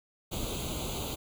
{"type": "noise with comb filter", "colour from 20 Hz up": "pink", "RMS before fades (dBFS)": -35, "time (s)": [0.31, 1.16], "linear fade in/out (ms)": 20, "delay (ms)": 0.28, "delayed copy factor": 0.9, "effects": []}